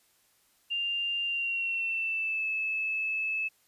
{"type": "tone with pitch glide", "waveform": "sine", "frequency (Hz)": [2794, 2607], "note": ["F7", "E7"], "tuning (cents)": [0, -20], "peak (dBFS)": -28, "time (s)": [0.7, 3.49], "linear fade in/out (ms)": 20, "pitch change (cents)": -120, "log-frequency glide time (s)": [1.24, 2.48], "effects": ["white hiss -67 dBFS RMS until 3.67 s", "resampled to 32000 Hz"]}